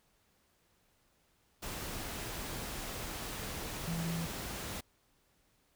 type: tone in noise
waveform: sine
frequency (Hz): 166.8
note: E3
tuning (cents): +21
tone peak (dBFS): -34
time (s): 3.87-4.26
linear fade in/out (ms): 10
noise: pink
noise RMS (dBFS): -41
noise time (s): 1.62-4.81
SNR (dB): +4
effects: pink hiss -72 dBFS RMS until 5.75 s